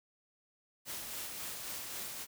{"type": "noise with tremolo", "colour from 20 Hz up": "white", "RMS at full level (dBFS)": -41, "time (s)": [0.85, 2.27], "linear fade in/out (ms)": 50, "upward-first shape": "sine", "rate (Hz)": 3.7, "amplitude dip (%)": 30, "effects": []}